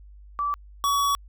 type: tone pair in turn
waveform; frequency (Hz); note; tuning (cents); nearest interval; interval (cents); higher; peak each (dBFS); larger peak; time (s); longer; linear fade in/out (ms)
sine / square; 1158 / 1129.6; D6 / C#6; -25 / +32; unison; 43; first; -23 / -21; second; 0.39-0.54 / 0.84-1.15; second; 0
effects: added 50 Hz sine -44 dBFS peak until 1.28 s